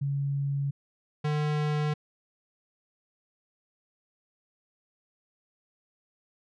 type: tone pair in turn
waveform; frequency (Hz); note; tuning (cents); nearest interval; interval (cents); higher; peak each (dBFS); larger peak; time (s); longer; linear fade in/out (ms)
sine / square; 140 / 150.18; C#3 / D3; +18 / +39; minor second; 121; second; -26; neither; 0.01-0.71 / 1.24-1.94; neither; 10
effects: low-pass 4000 Hz 12 dB/octave